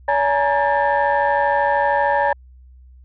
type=tone cluster; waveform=sine; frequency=569 / 844 / 937 / 1625 / 1776 Hz; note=C#5 / G#5 / A#5 / G#6 / A6; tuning=+45 / +28 / +9 / -38 / +16 cents; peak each=-19 / -19 / -19 / -27 / -24 dBFS; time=0.08-2.33 s; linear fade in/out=5 ms; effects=tanh soft clip ceiling -7 dBFS + added 63 Hz sine -42 dBFS peak until 3.04 s